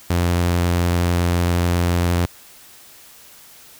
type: tone with vibrato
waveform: sawtooth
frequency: 87.2 Hz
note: F2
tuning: 2 cents flat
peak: -12 dBFS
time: 0.1-2.26 s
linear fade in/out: 5 ms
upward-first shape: triangle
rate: 11 Hz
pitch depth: 13 cents each way
effects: white hiss -45 dBFS RMS until 3.79 s